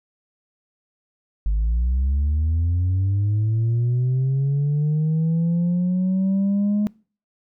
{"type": "linear sweep", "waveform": "sine", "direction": "up", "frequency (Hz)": [49.3, 209.9], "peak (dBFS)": -15, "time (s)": [1.46, 6.87], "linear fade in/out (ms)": 0, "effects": ["noise-tail reverb RT60 0.4 s tail -25 dB re dry", "tanh soft clip ceiling -16 dBFS"]}